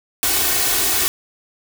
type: noise with comb filter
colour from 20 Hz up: white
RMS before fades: -18 dBFS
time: 0.23-1.08 s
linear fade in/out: 0 ms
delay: 2.7 ms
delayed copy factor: +0.75
effects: none